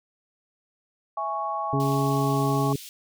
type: chord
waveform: sine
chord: C# minor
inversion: first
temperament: equal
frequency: 659.3 / 830.6 / 1108.7 Hz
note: E5 / G#5 / C#6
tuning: 0 / 0 / 0 cents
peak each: -33 / -30 / -29 dBFS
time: 1.17-2.73 s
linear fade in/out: 5 ms
type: harmonic tone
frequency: 138.59 Hz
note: C#3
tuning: in tune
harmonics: 1 / 2 / 3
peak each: -24 / -27 / -29 dBFS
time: 1.73-2.76 s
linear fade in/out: 2 ms
type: high-pass noise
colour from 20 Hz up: pink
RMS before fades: -42 dBFS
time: 1.8-2.89 s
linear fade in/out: 0 ms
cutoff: 2900 Hz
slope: 24 dB/octave
effects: none